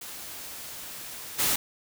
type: noise with level steps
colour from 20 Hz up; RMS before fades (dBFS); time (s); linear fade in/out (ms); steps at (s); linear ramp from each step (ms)
white; -40 / -25; 0.01-1.56; 5; 1.38; 20
effects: none